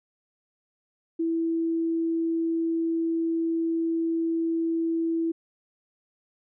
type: tone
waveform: sine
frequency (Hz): 329.6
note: E4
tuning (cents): 0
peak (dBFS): -23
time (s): 1.19-5.32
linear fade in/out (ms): 10
effects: none